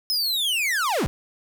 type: linear sweep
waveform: 45% pulse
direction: down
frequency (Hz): 5200 to 41.2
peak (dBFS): -21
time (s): 0.1-1.07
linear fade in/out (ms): 0
effects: none